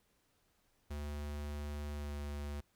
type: tone with pitch glide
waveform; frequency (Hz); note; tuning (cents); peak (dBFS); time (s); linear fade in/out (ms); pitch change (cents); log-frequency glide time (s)
square; 73.42 to 72.58; D2 to D2; 0 to -20; -40; 0.9-2.61; 10; -20; 1.93-2.15
effects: pink hiss -75 dBFS RMS until 2.75 s